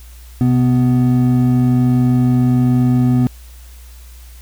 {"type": "tone pair together", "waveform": "triangle", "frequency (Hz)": [127.3, 248.5], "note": ["C3", "B3"], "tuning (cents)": [-47, 11], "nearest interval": "octave", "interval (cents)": 1158, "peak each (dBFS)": -11, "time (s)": [0.41, 3.27], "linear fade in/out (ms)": 0, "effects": ["added 60 Hz sine -35 dBFS peak until 4.41 s", "white hiss -46 dBFS RMS until 4.41 s"]}